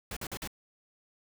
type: noise bursts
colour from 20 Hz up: pink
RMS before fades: -38 dBFS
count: 4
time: 0.11-0.475 s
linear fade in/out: 2 ms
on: 56 ms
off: 47 ms
effects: none